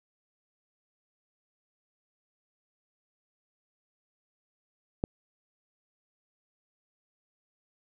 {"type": "click", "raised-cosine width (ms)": 2, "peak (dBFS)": -14, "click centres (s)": 5.039, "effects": []}